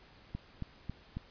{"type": "click train", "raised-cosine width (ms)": 5, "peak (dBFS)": -25, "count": 4, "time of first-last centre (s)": [0.35, 1.17], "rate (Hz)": 3.66, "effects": ["pink hiss -59 dBFS RMS until 1.3 s", "resampled to 11025 Hz"]}